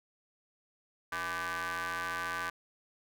sawtooth ring-modulated tone, 174.61 Hz, F3, in tune, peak -27 dBFS, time 1.12-2.5 s, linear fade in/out 5 ms, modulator 1350 Hz, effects none

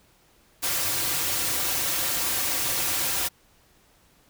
white noise with comb filter, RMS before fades -26 dBFS, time 0.62-3.29 s, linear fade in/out 20 ms, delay 4.7 ms, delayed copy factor -0.6, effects pink hiss -60 dBFS RMS until 4.29 s

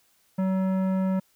sine tone with tanh clipping, 189.1 Hz, F#3, 38 cents sharp, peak -24 dBFS, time 0.38-1.2 s, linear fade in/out 10 ms, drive 14 dB, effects white hiss -65 dBFS RMS until 1.35 s

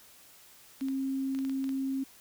clicks, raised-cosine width 0.2 ms, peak -29 dBFS, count 8, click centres 0.81 / 0.885 / 1.349 / 1.389 / 1.45 / 1.496 / 1.642 / 1.692 s
sine tone, 268.3 Hz, C4, 44 cents sharp, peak -29 dBFS, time 0.81-2.04 s, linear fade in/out 10 ms
effects white hiss -56 dBFS RMS until 2.2 s

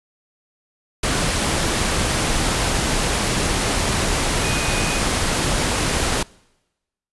sine tone in noise, 2489 Hz, D#7, in tune, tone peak -28 dBFS, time 4.44-4.99 s, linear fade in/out 5 ms, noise pink, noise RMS -20 dBFS, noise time 1.03-6.23 s, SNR -11 dB, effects noise-tail reverb RT60 1.0 s tail -25 dB re dry + resampled to 24000 Hz

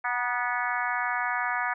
harmonic tone with a mistuned harmonic, 245.7 Hz, B3, 9 cents flat, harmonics 3 / 4 / 5 / 6 / 7 / 8 / 9, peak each -33 / -32 / -33 / -33 / -32 / -37 / -37 dBFS, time 0.04-1.74 s, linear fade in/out 10 ms, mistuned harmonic 4, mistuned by -34 cents, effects none

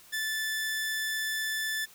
sawtooth tone, 1752 Hz, A6, 8 cents flat, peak -26 dBFS, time 0.12-1.86 s, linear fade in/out 20 ms, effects white hiss -55 dBFS RMS until 1.94 s

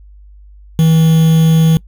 triangle tone with quantisation, 161.2 Hz, E3, 38 cents flat, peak -4 dBFS, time 0.79-1.77 s, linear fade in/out 0 ms, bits 4, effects noise-tail reverb RT60 0.1 s tail -22 dB re dry + added 50 Hz sine -36 dBFS peak until 1.87 s

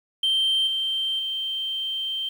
sine tone with level steps, 3136 Hz, G7, in tune, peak -17 / -22 / -25 dBFS, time 0.23-2.29 s, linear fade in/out 5 ms, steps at 0.67 / 1.19 s, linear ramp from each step 2 ms, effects tanh soft clip ceiling -17 dBFS + 8-bit

